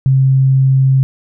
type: tone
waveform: sine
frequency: 133.4 Hz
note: C3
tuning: 34 cents sharp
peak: -7 dBFS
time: 0.06-1.03 s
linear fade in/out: 0 ms
effects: none